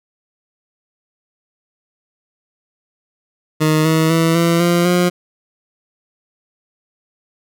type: tone with pitch steps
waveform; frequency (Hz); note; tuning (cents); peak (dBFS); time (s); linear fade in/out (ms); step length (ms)
20% pulse; 155.56 / 159.75 / 164.05 / 168.47 / 173 / 177.66; D#3 / D#3 / E3 / E3 / F3 / F3; 0 / +46 / -8 / +38 / -16 / +30; -7; 3.6-5.1; 20; 250
effects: none